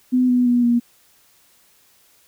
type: tone with pitch steps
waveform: sine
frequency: 252.3 / 247.5 / 242.9 / 238.3 Hz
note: B3 / B3 / B3 / A#3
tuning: +37 / +4 / -29 / +38 cents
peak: -13 dBFS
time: 0.12-0.8 s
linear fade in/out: 20 ms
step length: 170 ms
effects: white hiss -56 dBFS RMS until 2.27 s